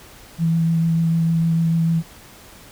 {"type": "tone with vibrato", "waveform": "sine", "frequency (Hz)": 164.81, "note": "E3", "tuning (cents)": 0, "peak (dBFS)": -15, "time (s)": [0.38, 2.03], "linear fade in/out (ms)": 50, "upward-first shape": "sine", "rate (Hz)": 6.7, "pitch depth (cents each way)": 13, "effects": ["pink hiss -44 dBFS RMS until 2.71 s"]}